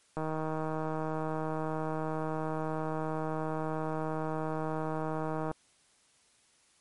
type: click train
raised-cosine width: 1 ms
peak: -21 dBFS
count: 840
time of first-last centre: 0.17-5.514 s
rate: 157 Hz
effects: white hiss -66 dBFS RMS until 6.8 s + MP3 48 kbps